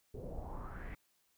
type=noise with low-pass filter sweep; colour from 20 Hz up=brown; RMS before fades=-44 dBFS; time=0.14-0.95 s; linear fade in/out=5 ms; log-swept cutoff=430 to 2200 Hz; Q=4.7; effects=white hiss -75 dBFS RMS until 1.37 s